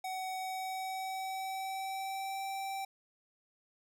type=tone with pitch glide; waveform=square; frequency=751 to 777.9 Hz; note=F#5 to G5; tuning=+26 to -14 cents; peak=-37 dBFS; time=0.04-2.85 s; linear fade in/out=5 ms; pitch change=+60 cents; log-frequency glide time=0.34-2.45 s; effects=none